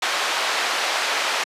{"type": "band-pass noise", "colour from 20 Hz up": "pink", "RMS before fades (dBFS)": -23, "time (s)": [0.02, 1.44], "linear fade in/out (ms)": 5, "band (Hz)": [760, 4900], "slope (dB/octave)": 12, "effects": ["high-pass 300 Hz 12 dB/octave", "resampled to 32000 Hz"]}